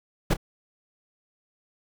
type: noise with echo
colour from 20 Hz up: brown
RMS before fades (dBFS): -19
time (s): 0.3-0.34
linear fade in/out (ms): 10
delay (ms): 29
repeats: 1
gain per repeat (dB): -14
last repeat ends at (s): 0.369
effects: none